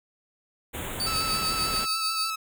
pink band-stop noise, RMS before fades -34 dBFS, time 0.73-1.86 s, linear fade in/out 20 ms, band 3800 to 6800 Hz, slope 96 dB/octave
35% pulse tone with tremolo, 4590 Hz, D8, 40 cents flat, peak -24 dBFS, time 1-2.3 s, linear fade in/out 0 ms, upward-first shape sine, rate 6.8 Hz, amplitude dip 60%
sawtooth tone with vibrato, 1305 Hz, E6, 18 cents flat, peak -25 dBFS, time 1.06-2.36 s, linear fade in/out 10 ms, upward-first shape sine, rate 6.8 Hz, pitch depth 22 cents each way
effects none

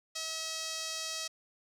sawtooth tone with band-pass filter, 642 Hz, E5, 46 cents flat, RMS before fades -38 dBFS, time 0.15-1.28 s, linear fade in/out 10 ms, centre 5400 Hz, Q 1.8, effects none

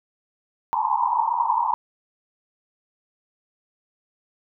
white band-pass noise, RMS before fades -22 dBFS, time 0.73-1.74 s, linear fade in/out 0 ms, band 870 to 1000 Hz, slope 96 dB/octave, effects none

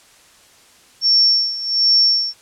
sine tone with tremolo, 5460 Hz, F8, 40 cents flat, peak -9 dBFS, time 1.01-2.34 s, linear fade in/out 50 ms, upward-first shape sine, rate 1.3 Hz, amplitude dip 80%, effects white hiss -49 dBFS RMS until 2.41 s + low-pass 9000 Hz 12 dB/octave

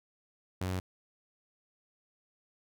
sawtooth tone, 92.5 Hz, F#2, in tune, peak -28 dBFS, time 0.61-0.8 s, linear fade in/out 5 ms, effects none

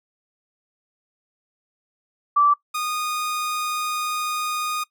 sine / sawtooth tone pair in turn, 1163 / 1232.2 Hz, D6 / D#6, -17 / -17 cents, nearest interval minor second, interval 100 cents, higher second, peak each -13 / -20 dBFS, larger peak first, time 2.36-2.54 / 2.74-4.84 s, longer second, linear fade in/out 10 ms, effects noise-tail reverb RT60 0.1 s tail -20 dB re dry

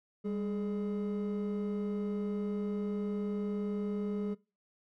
triangle tone pair together, 200.3 / 420.7 Hz, G3 / G#4, +38 / +22 cents, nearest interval octave + minor second, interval 1284 cents, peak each -31 / -34 dBFS, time 0.24-4.35 s, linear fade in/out 20 ms, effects noise-tail reverb RT60 0.3 s tail -22 dB re dry + tanh soft clip ceiling -25 dBFS

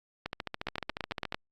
two click trains, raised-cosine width 0.3 ms, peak -18 / -16 dBFS, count 16 / 7, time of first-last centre 0.26-1.324 / 0.67-1.345 s, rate 14.1 / 8.89 Hz, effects Opus 48 kbps

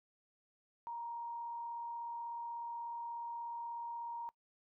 sine tone with frequency modulation, 938 Hz, A#5, 11 cents sharp, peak -40 dBFS, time 0.87-4.29 s, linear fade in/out 0 ms, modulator 36.5 Hz, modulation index 0.26, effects noise-tail reverb RT60 0.1 s tail -22 dB re dry

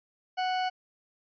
40% pulse tone, 740 Hz, F#5, in tune, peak -26 dBFS, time 0.37-0.7 s, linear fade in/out 20 ms, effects resampled to 11025 Hz

